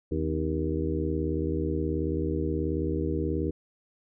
harmonic tone with a mistuned harmonic, 78.6 Hz, D#2, 18 cents sharp, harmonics 1 / 2 / 3 / 4 / 5 / 6, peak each -31 / -34 / -36 / -31 / -33 / -35 dBFS, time 0.11-3.51 s, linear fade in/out 10 ms, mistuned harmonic 3, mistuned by +120 cents, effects none

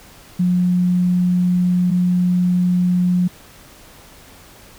sine tone pair in turn, 179.2 / 179.2 Hz, F3 / F3, +45 / +45 cents, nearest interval unison, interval 0 cents, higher neither, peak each -13 dBFS, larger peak neither, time 0.39-1.91 / 1.91-3.28 s, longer first, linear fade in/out 10 ms, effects pink hiss -44 dBFS RMS until 4.78 s

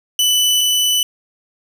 sawtooth tone pair in turn, 2985 / 2985 Hz, F#7 / F#7, +15 / +15 cents, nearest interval unison, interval 0 cents, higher neither, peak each -9 / -10 dBFS, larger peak first, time 0.19-0.61 / 0.61-1.03 s, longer neither, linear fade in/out 2 ms, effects none

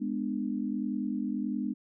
sine chord, G# diminished, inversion none, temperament just, 207.7 / 249.2 / 299 Hz, G#3 / B3 / D4, 0 / +16 / +31 cents, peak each -33 / -33 / -35 dBFS, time 0-1.74 s, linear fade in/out 20 ms, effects none

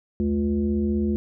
sine tone with frequency modulation, 214.8 Hz, A3, 41 cents flat, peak -20 dBFS, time 0.2-1.16 s, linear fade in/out 0 ms, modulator 138 Hz, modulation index 0.98, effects none

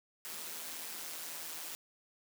white noise with amplitude modulation, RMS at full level -41 dBFS, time 0.25-1.75 s, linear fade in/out 0 ms, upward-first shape sine, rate 163 Hz, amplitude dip 55%, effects high-pass 200 Hz 12 dB/octave

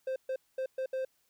triangle tone bursts at uneven times, 523.3 Hz, C5, in tune, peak -29 dBFS, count 5, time 0.07-0.16 / 0.29-0.36 / 0.58-0.66 / 0.78-0.86 / 0.93-1.05 s, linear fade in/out 5 ms, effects white hiss -73 dBFS RMS until 1.29 s

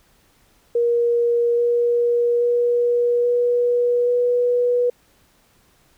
sine tone with pitch steps, 473.5 / 477.1 / 480.7 / 484.3 / 487.9 Hz, A#4 / A#4 / B4 / B4 / B4, +27 / +40 / -47 / -34 / -21 cents, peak -15 dBFS, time 0.75-4.9 s, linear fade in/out 5 ms, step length 830 ms, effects pink hiss -58 dBFS RMS until 5.97 s

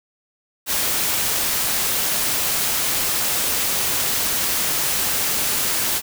white noise, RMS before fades -21 dBFS, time 0.66-6.02 s, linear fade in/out 50 ms, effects none

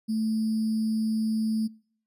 sine tone with sample-and-hold, 220 Hz, A3, in tune, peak -24 dBFS, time 0.08-1.68 s, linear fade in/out 20 ms, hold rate 4900 Hz, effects noise-tail reverb RT60 0.6 s tail -25 dB re dry + resampled to 32000 Hz

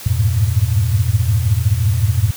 sine tone cluster, 85.6 / 101.2 / 106.7 / 120.4 Hz, F2 / G#2 / G#2 / B2, -34 / -44 / +47 / -44 cents, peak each -18 dBFS, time 0.06-2.31 s, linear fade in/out 5 ms, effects white hiss -33 dBFS RMS until 2.36 s

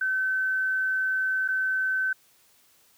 sine tone with dropouts, 1530 Hz, G6, 42 cents flat, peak -23 dBFS, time 0.01-2.13 s, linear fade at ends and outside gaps 5 ms, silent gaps 1.479-1.485 s, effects white hiss -61 dBFS RMS until 2.97 s + high-pass 60 Hz 12 dB/octave

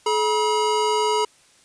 square tone pair together, 427.7 / 962.9 Hz, A4 / B5, -49 / -44 cents, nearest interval octave + major second, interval 1405 cents, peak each -22 dBFS, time 0.06-1.25 s, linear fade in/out 5 ms, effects white hiss -55 dBFS RMS until 1.64 s + resampled to 22050 Hz

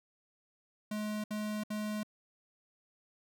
square tone bursts, 211.9 Hz, G#3, 35 cents sharp, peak -35 dBFS, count 3, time 0.91-2.032 s, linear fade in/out 5 ms, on 330 ms, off 66 ms, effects none

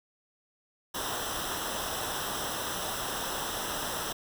pink noise with comb filter, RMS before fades -34 dBFS, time 0.94-4.13 s, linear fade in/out 10 ms, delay 0.44 ms, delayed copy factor -0.75, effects none

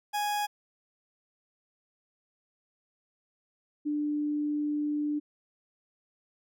40% pulse / sine tone pair in turn, 830 / 296.4 Hz, G#5 / D4, -1 / +16 cents, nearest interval octave + tritone, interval 1783 cents, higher first, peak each -27 dBFS, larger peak neither, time 0.13-0.47 / 3.85-5.2 s, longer second, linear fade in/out 20 ms, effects none

